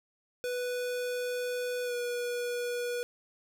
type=tone with pitch glide; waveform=square; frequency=493.9 to 484.9 Hz; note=B4 to B4; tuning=0 to -32 cents; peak=-32 dBFS; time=0.44-3.03 s; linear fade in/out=0 ms; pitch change=-32 cents; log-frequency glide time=1.84-1.94 s; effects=none